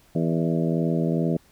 harmonic tone with a mistuned harmonic, 82.41 Hz, E2, in tune, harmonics 2 / 3 / 4 / 5 / 6 / 7 / 8, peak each -23 / -27 / -29 / -31 / -33 / -34 / -35 dBFS, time 0.15-1.37 s, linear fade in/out 5 ms, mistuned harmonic 7, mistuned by +43 cents, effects pink hiss -58 dBFS RMS until 1.51 s

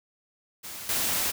white noise with level steps, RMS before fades -39 / -27 dBFS, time 0.63-1.32 s, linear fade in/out 20 ms, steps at 0.89 s, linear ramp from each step 2 ms, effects none

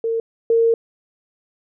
sine tone pair in turn, 455.5 / 458.7 Hz, A#4 / A#4, -40 / -28 cents, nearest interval unison, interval 12 cents, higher second, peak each -18 / -12 dBFS, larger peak second, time 0.04-0.2 / 0.5-0.74 s, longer second, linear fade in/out 2 ms, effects none

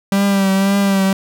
45% pulse tone with vibrato, 196 Hz, G3, in tune, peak -12 dBFS, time 0.12-1.13 s, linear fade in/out 2 ms, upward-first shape triangle, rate 1.9 Hz, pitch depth 39 cents each way, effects none

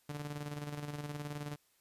sawtooth tone with tremolo, 146.83 Hz, D3, in tune, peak -34 dBFS, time 0.09-1.56 s, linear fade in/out 5 ms, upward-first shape square, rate 19 Hz, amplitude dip 50%, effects white hiss -72 dBFS RMS until 1.8 s + resampled to 32000 Hz

